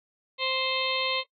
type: harmonic tone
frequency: 523.3 Hz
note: C5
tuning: in tune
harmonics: 1 / 2 / 4 / 5 / 6 / 7 / 8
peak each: -33 / -33 / -33 / -33 / -33 / -33 / -33 dBFS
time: 0.38-1.24 s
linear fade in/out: 50 ms
effects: noise-tail reverb RT60 0.1 s tail -21 dB re dry + AAC 32 kbps